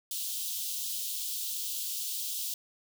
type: high-pass noise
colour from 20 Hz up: white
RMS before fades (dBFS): -35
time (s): 0.11-2.54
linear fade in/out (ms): 2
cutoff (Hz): 3000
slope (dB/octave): 48
effects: none